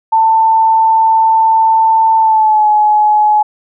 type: tone with pitch glide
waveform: sine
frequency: 891 to 846.4 Hz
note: A5 to G#5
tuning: +22 to +33 cents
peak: -6 dBFS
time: 0.12-3.43 s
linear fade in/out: 10 ms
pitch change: -89 cents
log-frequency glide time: 2.18-2.68 s
effects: none